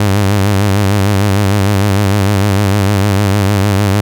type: tone with vibrato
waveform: sawtooth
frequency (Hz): 100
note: G2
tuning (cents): +35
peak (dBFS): -5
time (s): 0-4.01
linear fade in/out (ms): 5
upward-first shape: sine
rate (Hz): 6.6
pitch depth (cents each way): 73
effects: none